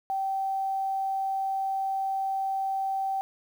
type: tone with quantisation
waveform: sine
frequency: 775 Hz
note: G5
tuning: 20 cents flat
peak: -26 dBFS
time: 0.1-3.21 s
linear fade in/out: 0 ms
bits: 9
effects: none